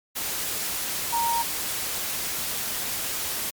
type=tone in noise; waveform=sine; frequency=932.3 Hz; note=A#5; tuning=in tune; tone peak=-22 dBFS; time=1.12-1.43 s; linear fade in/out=20 ms; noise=white; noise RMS=-29 dBFS; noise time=0.15-3.51 s; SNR=+4 dB; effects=MP3 96 kbps